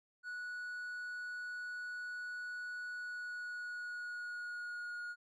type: tone with pitch glide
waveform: triangle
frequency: 1469 to 1440.4 Hz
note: F#6 to F#6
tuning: -13 to -47 cents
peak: -39 dBFS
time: 0.23-5.16 s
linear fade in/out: 50 ms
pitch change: -34 cents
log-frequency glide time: 2.91-5.02 s
effects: resampled to 22050 Hz